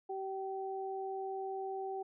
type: tone pair together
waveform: sine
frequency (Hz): 385 / 770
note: G4 / G5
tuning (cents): -31 / -31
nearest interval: octave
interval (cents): 1200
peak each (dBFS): -39 / -40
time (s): 0.09-2.03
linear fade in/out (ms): 10
effects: none